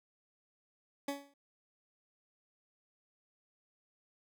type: tone with exponential decay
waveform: 20% pulse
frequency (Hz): 281.4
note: C#4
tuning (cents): +26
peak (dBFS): -28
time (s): 1.08-1.34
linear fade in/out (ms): 5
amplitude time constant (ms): 56
effects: none

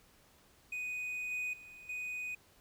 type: tone with level steps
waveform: triangle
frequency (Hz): 2489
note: D#7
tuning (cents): 0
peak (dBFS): -35 / -33 / -49 / -36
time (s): 0.72-2.35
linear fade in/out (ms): 5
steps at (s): 1.31 / 1.53 / 1.89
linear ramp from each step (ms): 5
effects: pink hiss -65 dBFS RMS until 2.6 s

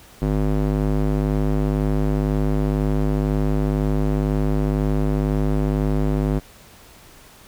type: tone with band-pass filter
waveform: square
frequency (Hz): 51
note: G#1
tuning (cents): -31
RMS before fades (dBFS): -20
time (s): 0.21-6.4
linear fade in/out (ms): 20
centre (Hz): 250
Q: 0.72
effects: pink hiss -47 dBFS RMS until 7.47 s

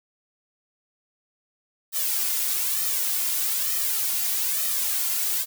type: noise with flanger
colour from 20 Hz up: blue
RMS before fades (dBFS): -25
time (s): 1.92-5.46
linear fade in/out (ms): 50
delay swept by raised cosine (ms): 1.6 to 2.9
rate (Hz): 1.1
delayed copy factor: +0.95
effects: none

